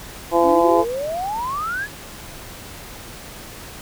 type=harmonic tone; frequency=170 Hz; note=F3; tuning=46 cents flat; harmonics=2 / 3 / 4 / 5 / 6; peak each=-18 / -18 / -19 / -20 / -22 dBFS; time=0.31-0.85 s; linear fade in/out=50 ms
type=exponential sweep; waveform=sine; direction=up; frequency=262.9 to 1743 Hz; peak=-22 dBFS; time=0.42-1.88 s; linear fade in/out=50 ms
effects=pink hiss -37 dBFS RMS until 3.81 s